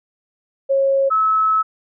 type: tone pair in turn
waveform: sine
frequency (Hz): 545 / 1296.2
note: C#5 / E6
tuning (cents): -29 / -30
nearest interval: octave + minor third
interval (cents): 1499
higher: second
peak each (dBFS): -13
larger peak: neither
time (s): 0.69-1.1 / 1.1-1.63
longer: second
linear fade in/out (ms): 20
effects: none